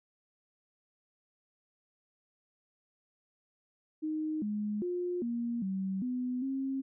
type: tone with pitch steps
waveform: sine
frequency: 310.4 / 209.3 / 355.7 / 236 / 191.3 / 250.3 / 268.4 Hz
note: D#4 / G#3 / F4 / A#3 / G3 / B3 / C4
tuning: -4 / +14 / +32 / +22 / -42 / +23 / +44 cents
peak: -31 dBFS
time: 4.02-6.82 s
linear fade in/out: 20 ms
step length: 400 ms
effects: none